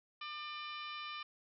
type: harmonic tone with a mistuned harmonic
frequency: 598 Hz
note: D5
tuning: 31 cents sharp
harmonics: 2 / 3 / 4 / 5 / 6 / 7 / 8 / 9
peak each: -45 / -54 / -48 / -50 / -53 / -56 / -59 / -61 dBFS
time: 0.21-1.23 s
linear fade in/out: 5 ms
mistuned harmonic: 7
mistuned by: -63 cents
effects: none